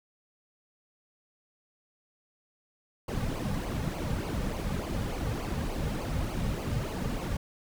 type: noise with flanger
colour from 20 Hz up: brown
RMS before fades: -32 dBFS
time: 3.08-7.37 s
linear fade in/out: 5 ms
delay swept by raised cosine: 0.54 to 3.04 ms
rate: 3.4 Hz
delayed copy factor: -0.7
effects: none